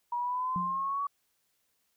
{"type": "exponential sweep", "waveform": "sine", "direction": "up", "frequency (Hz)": [955, 1137], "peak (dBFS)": -29, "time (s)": [0.12, 1.07], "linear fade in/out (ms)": 5}
{"type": "tone with exponential decay", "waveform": "sine", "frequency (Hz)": 179.5, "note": "F3", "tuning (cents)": 48, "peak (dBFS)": -30, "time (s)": [0.56, 0.95], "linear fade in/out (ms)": 0, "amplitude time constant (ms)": 83}
{"effects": ["white hiss -75 dBFS RMS until 1.96 s"]}